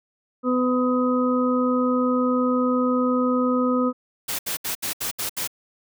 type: harmonic tone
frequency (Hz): 251.4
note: B3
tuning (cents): +31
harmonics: 1 / 2 / 4 / 5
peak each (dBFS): -20 / -24 / -35 / -26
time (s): 0.43-3.93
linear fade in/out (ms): 50
type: noise bursts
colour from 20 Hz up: white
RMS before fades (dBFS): -27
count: 7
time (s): 4.28-5.476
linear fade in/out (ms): 10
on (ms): 110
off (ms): 71
effects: none